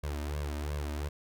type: tone with flanger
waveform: sawtooth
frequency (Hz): 73.42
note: D2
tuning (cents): 0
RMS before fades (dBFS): -35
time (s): 0.03-1.09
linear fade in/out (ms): 10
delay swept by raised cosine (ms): 1.8 to 3.3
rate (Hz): 2.8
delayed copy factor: +0.9
effects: none